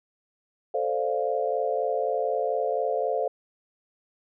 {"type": "chord", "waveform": "sine", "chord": "D minor seventh", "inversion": "second", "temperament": "equal", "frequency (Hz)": [440, 523.3, 587.3, 698.5], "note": ["A4", "C5", "D5", "F5"], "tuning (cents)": [0, 0, 0, 0], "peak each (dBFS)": [-29, -28, -31, -29], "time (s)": [0.74, 3.28], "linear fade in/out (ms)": 5, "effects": []}